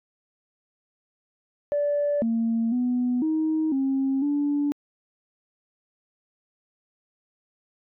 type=tone with pitch steps; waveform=sine; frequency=581 / 228.4 / 247.3 / 314.5 / 269.2 / 289.1 Hz; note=D5 / A#3 / B3 / D#4 / C4 / D4; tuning=-19 / -35 / +3 / +19 / +49 / -27 cents; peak=-20 dBFS; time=1.72-4.72 s; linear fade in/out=0 ms; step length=500 ms; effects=tanh soft clip ceiling -17 dBFS